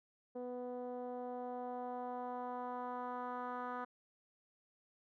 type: tone with low-pass filter sweep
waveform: 10% pulse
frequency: 247.7 Hz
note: B3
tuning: 5 cents sharp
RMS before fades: -43 dBFS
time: 0.35-3.85 s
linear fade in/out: 10 ms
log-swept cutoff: 500 to 1300 Hz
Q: 2.1
effects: none